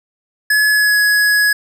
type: tone with pitch glide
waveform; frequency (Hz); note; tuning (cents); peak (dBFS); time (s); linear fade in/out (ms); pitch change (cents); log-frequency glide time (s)
square; 1702 to 1678.6; G#6 to G#6; +42 to +18; -11; 0.5-1.53; 5; -24; 0.71-0.99
effects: none